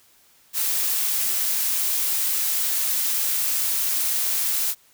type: noise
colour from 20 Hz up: blue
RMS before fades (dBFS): -23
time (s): 0.53-4.75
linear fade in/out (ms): 50
effects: white hiss -57 dBFS RMS until 4.93 s